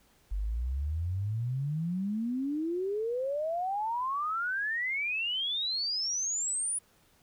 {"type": "exponential sweep", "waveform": "sine", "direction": "up", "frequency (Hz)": [46.82, 9956], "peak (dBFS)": -29, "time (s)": [0.31, 6.79], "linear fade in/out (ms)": 10, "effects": ["pink hiss -65 dBFS RMS until 7.22 s"]}